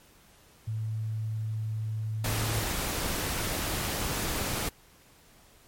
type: tone with pitch glide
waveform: sine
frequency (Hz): 110 to 109.24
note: A2 to A2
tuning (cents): 0 to -12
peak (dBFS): -29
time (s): 0.67-2.63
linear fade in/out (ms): 10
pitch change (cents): -12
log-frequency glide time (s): 0.83-1.98
type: noise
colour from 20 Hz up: pink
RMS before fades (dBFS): -31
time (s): 2.24-4.69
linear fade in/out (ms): 5
effects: pink hiss -58 dBFS RMS until 5.67 s + MP3 64 kbps